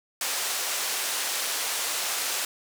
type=band-pass noise; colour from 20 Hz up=white; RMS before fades=-29 dBFS; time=0.21-2.45 s; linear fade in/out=2 ms; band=500 to 9800 Hz; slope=12 dB/octave; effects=none